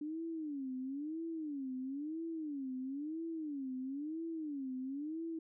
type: tone with vibrato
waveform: sine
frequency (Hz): 291.5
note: D4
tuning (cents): -13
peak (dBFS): -38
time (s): 0.01-5.39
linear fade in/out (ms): 5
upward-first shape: sine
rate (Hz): 1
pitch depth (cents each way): 220
effects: none